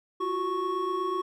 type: tone cluster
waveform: triangle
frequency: 346.1 / 374.2 / 1106 Hz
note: F4 / F#4 / C#6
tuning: -16 / +20 / -4 cents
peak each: -32 / -29 / -28 dBFS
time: 0.2-1.22 s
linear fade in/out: 10 ms
effects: none